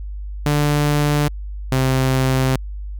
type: tone pair in turn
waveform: sawtooth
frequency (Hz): 147.1 / 131.05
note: D3 / C3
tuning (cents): +3 / +3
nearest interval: major second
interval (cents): 200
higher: first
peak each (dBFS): -11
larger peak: neither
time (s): 0.46-1.28 / 1.72-2.56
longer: second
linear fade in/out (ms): 2
effects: added 50 Hz sine -26 dBFS peak until 2.99 s